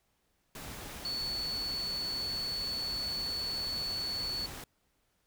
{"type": "tone in noise", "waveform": "sine", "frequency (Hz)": 4435, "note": "C#8", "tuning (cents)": 0, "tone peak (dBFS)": -33, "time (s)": [1.05, 4.46], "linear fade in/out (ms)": 2, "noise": "pink", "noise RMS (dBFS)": -44, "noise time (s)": [0.55, 4.64], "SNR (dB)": 8, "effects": ["pink hiss -75 dBFS RMS until 5.26 s"]}